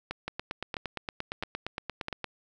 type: two click trains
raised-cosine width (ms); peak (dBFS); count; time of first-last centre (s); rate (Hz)
0.3; -17 / -17; 18 / 4; 0.28-2.243 / 0.11-2.084; 8.66 / 1.52
effects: none